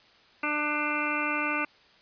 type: harmonic tone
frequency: 297.9 Hz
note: D4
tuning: 25 cents sharp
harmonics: 1 / 2 / 3 / 4 / 5 / 7 / 8 / 9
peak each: -34 / -38 / -37 / -33 / -33 / -35 / -34 / -34 dBFS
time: 0.43-1.65 s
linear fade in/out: 5 ms
effects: white hiss -58 dBFS RMS until 2.01 s + resampled to 11025 Hz